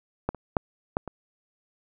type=clicks; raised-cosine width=1 ms; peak=-11 / -25 / -7 / -10 / -21 dBFS; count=5; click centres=0.29 / 0.347 / 0.568 / 0.969 / 1.077 s; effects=none